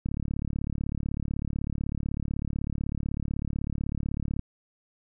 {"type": "click train", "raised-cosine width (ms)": 5, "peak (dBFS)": -18, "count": 157, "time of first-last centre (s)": [0.06, 4.393], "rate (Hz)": 36, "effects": []}